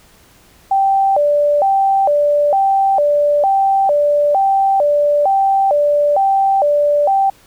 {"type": "tone with vibrato", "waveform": "sine", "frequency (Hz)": 676, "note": "E5", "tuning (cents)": 43, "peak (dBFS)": -10, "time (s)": [0.71, 7.3], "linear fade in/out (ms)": 5, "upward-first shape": "square", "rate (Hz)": 1.1, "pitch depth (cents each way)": 250, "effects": ["pink hiss -48 dBFS RMS until 7.46 s"]}